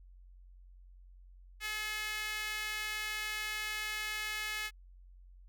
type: tone with high-pass filter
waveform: sawtooth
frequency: 426.8 Hz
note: G#4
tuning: 47 cents sharp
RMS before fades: -38 dBFS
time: 1.6-4.71 s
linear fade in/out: 50 ms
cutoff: 2000 Hz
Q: 2.1
effects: added 45 Hz sine -53 dBFS peak until 5.48 s